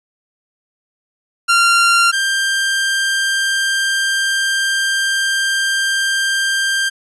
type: tone pair in turn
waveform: sawtooth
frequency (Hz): 1383 / 1585.3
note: F6 / G6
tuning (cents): -17 / +19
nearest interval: major second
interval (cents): 236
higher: second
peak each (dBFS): -6 / -11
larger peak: first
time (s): 1.48-2.12 / 2.12-6.9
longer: second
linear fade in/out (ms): 20
effects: resampled to 24000 Hz